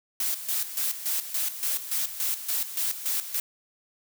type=noise with tremolo; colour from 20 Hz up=blue; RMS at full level=-27 dBFS; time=0.2-3.4 s; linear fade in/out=2 ms; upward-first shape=square; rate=3.5 Hz; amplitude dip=70%; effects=none